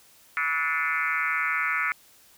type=tone with frequency modulation; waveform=sine; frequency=1760 Hz; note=A6; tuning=in tune; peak=-23 dBFS; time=0.37-1.92 s; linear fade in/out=0 ms; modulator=155 Hz; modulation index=3.6; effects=white hiss -56 dBFS RMS until 2.37 s